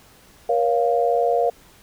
sine chord, Bb minor, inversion none, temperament equal with one note detuned, 474.3 / 554.4 / 698.5 Hz, Bb4 / Db5 / F5, +30 / 0 / 0 cents, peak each -20 / -23 / -20 dBFS, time 0.49-1.5 s, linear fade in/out 5 ms, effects pink hiss -51 dBFS RMS until 1.82 s

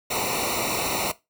pink noise with comb filter, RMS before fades -26 dBFS, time 0.1-1.12 s, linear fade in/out 10 ms, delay 0.61 ms, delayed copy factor -0.95, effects noise-tail reverb RT60 0.2 s tail -17 dB re dry

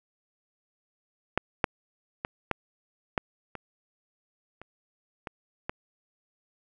clicks, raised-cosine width 0.5 ms, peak -8 / -6 / -15 / -10 / -10 / -22 / -28 / -20 / -15 dBFS, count 9, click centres 1.376 / 1.642 / 2.249 / 2.513 / 3.178 / 3.553 / 4.616 / 5.272 / 5.695 s, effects none

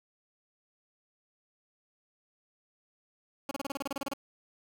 15% pulse tone bursts, 277.2 Hz, C#4, in tune, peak -26 dBFS, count 13, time 3.49-4.136 s, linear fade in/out 2 ms, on 22 ms, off 30 ms, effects none

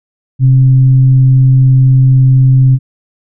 sine tone with frequency modulation, 130 Hz, C3, 11 cents flat, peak -3 dBFS, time 0.39-2.79 s, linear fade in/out 50 ms, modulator 142 Hz, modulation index 0.2, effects none

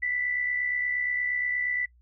sine tone pair together, 1975.5 / 2044 Hz, B6 / C7, 0 / -41 cents, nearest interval minor second, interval 59 cents, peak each -26 / -35 dBFS, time 0.02-1.86 s, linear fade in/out 10 ms, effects noise-tail reverb RT60 0.1 s tail -24 dB re dry + added 60 Hz sine -56 dBFS peak until 2.01 s

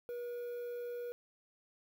triangle tone with quantisation, 481.4 Hz, B4, 44 cents flat, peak -37 dBFS, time 0.09-1.12 s, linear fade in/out 0 ms, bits 10, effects none

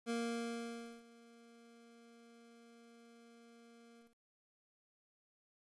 25% pulse tone with ADSR envelope, 233.1 Hz, A#3, in tune, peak -32 dBFS, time 0.06-4.16 s, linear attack 39 ms, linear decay 920 ms, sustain -23 dB, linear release 190 ms, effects resampled to 24000 Hz + 12-bit

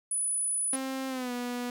sine tone, 9930 Hz, D#9, 5 cents flat, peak -27 dBFS, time 0.11-0.76 s, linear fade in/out 5 ms
sawtooth tone with pitch glide, 265.1 to 244.5 Hz, C4 to B3, +23 to -17 cents, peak -28 dBFS, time 0.73-1.7 s, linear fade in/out 2 ms, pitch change -140 cents, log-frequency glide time 1.08-1.32 s
effects none

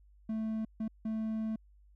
triangle tone bursts at uneven times, 220 Hz, A3, in tune, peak -30 dBFS, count 3, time 0.29-0.65 / 0.8-0.88 / 1.05-1.56 s, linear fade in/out 5 ms, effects added 50 Hz sine -58 dBFS peak until 1.95 s

